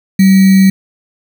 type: tone with sample-and-hold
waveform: sine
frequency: 191.7 Hz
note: G3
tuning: 38 cents flat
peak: -3 dBFS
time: 0.19-0.7 s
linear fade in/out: 5 ms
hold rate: 2100 Hz
effects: none